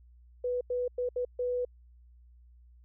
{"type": "tone bursts at uneven times", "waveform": "sine", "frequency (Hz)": 493.9, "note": "B4", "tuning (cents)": 0, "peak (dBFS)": -28, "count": 5, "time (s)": [[0.44, 0.61], [0.7, 0.88], [0.98, 1.09], [1.16, 1.25], [1.39, 1.65]], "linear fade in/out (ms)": 5, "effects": ["added 60 Hz sine -54 dBFS peak until 2.84 s"]}